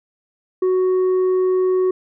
triangle tone with tanh clipping, 370.7 Hz, F#4, 3 cents sharp, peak -15 dBFS, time 0.62-1.91 s, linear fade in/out 5 ms, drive 8 dB, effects none

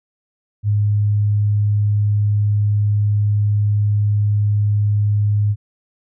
sine tone, 103.83 Hz, G#2, in tune, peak -13 dBFS, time 0.63-5.56 s, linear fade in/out 50 ms, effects none

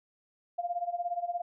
sine tone with tremolo, 699 Hz, F5, 1 cent sharp, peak -27 dBFS, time 0.58-1.42 s, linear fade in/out 10 ms, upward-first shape sine, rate 17 Hz, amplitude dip 85%, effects none

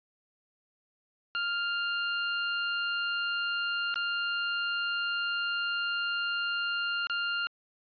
25% pulse tone with dropouts, 1400 Hz, F6, 4 cents sharp, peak -25 dBFS, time 1.35-7.47 s, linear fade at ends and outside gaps 0 ms, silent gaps 3.942-3.958 / 7.07-7.098 s, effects resampled to 11025 Hz

